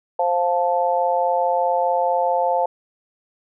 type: harmonic tone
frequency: 175.3 Hz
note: F3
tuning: 7 cents sharp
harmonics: 3 / 4 / 5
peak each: -21 / -21 / -21 dBFS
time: 0.19-2.66 s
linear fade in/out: 5 ms
effects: none